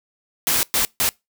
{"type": "noise bursts at uneven times", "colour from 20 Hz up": "white", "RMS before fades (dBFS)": -19, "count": 3, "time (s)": [[0.47, 0.63], [0.74, 0.85], [1, 1.09]], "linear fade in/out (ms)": 0, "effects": ["noise-tail reverb RT60 0.2 s tail -24 dB re dry"]}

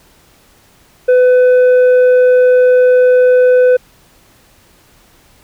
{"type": "tone with tanh clipping", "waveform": "sine", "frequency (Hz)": 502, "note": "B4", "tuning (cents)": 28, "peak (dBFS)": -6, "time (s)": [1.08, 3.77], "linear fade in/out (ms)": 10, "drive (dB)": 5, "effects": ["pink hiss -48 dBFS RMS until 5.43 s"]}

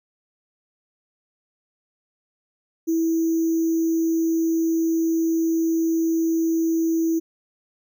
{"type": "tone with sample-and-hold", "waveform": "sine", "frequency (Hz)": 328, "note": "E4", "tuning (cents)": -9, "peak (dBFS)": -18, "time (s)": [2.87, 7.2], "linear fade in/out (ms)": 20, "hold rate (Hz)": 6300, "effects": []}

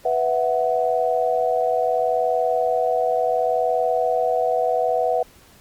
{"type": "chord", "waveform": "sine", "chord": "B suspended fourth", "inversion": "none", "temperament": "equal", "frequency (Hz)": [493.9, 659.3, 740], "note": ["B4", "E5", "F#5"], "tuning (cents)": [0, 0, 0], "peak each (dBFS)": -22, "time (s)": [0.05, 5.23], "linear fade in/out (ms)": 5, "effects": ["pink hiss -51 dBFS RMS until 5.6 s", "Opus 48 kbps"]}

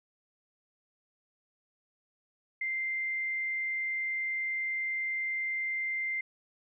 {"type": "tone", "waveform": "sine", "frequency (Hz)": 2090, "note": "C7", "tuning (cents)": -2, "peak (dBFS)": -30, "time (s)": [2.61, 6.21], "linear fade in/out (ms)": 5, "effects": []}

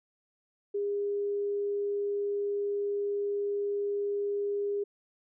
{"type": "tone", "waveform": "sine", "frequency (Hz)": 406.1, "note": "G#4", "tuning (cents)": -39, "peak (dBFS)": -28, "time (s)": [0.74, 4.84], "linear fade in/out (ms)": 10, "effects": []}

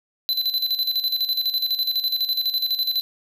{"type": "tone with tremolo", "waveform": "square", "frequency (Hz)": 4024, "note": "B7", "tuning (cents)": 32, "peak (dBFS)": -19, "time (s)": [0.29, 3.01], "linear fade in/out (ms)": 0, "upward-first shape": "square", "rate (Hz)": 12, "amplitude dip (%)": 65, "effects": []}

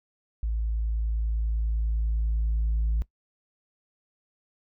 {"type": "tone with level ramp", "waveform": "sine", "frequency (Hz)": 55, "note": "A1", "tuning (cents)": 0, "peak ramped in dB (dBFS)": [-24, -20], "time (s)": [0.43, 3.02], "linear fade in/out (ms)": 0, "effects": ["noise-tail reverb RT60 0.1 s tail -20 dB re dry", "tanh soft clip ceiling -20 dBFS"]}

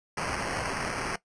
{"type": "noise with sample-and-hold", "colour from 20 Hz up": "violet", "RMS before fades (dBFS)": -32, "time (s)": [0.17, 1.16], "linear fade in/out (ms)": 5, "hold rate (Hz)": 3675, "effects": ["noise-tail reverb RT60 0.1 s tail -17 dB re dry", "resampled to 22050 Hz"]}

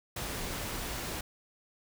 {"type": "noise", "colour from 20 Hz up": "pink", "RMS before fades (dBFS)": -37, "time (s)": [0.16, 1.21], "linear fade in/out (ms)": 5, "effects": []}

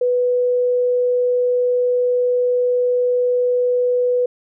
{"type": "tone", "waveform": "sine", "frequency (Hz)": 493.9, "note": "B4", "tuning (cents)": 0, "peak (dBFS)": -14, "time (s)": [0.01, 4.26], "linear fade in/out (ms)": 5, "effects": []}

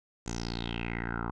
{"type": "tone with low-pass filter sweep", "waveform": "10% pulse", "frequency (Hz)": 57.9, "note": "A#1", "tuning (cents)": -11, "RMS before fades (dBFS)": -35, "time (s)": [0.26, 1.31], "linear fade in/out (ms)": 5, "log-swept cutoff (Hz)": [7100, 1100], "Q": 6.4, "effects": []}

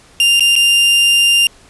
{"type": "tone with dropouts", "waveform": "40% pulse", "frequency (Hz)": 2794, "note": "F7", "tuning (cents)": 0, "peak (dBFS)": -7, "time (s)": [0.2, 1.47], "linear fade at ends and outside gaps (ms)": 1, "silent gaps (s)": [[0.396, 0.406], [0.555, 0.562]], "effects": ["pink hiss -45 dBFS RMS until 1.69 s", "resampled to 24000 Hz"]}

